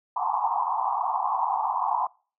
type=band-pass noise; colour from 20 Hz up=white; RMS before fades=-26 dBFS; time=0.16-2.07 s; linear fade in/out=5 ms; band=740 to 1100 Hz; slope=96 dB/octave; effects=noise-tail reverb RT60 0.4 s tail -25 dB re dry